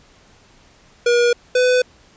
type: tone pair in turn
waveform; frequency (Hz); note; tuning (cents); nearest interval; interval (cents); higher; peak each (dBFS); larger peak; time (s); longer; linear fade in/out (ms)
square; 479 / 501.1; A#4 / B4; +47 / +25; minor second; 78; second; -13; neither; 1.06-1.33 / 1.55-1.82; neither; 5
effects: pink hiss -51 dBFS RMS until 2.16 s + resampled to 16000 Hz